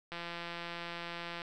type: click train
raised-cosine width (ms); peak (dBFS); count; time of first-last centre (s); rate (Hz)
0.3; -25; 223; 0.12-1.418; 171
effects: none